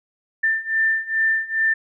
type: beating tone pair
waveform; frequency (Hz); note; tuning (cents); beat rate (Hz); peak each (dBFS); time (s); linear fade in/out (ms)
sine; 1784 / 1786.4; A6 / A6; +23 / +26; 2.4; -22 / -20; 0.43-1.74; 10
effects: none